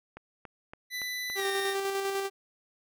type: click train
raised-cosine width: 0.5 ms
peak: -28 dBFS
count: 5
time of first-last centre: 0.17-1.3 s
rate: 3.54 Hz
type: tone with pitch glide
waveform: 25% pulse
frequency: 1992 to 1847.9 Hz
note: B6 to A#6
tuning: +14 to -16 cents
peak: -29 dBFS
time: 0.9-1.76 s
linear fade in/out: 50 ms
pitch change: -130 cents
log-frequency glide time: 1.36-1.45 s
type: tone with tremolo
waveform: sawtooth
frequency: 392 Hz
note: G4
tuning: in tune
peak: -24 dBFS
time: 1.35-2.3 s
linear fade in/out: 50 ms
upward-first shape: square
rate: 10 Hz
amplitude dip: 30%
effects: none